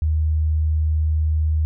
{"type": "tone", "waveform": "sine", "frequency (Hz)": 77.78, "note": "D#2", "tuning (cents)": 0, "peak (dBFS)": -16, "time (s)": [0.02, 1.65], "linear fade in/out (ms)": 0, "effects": []}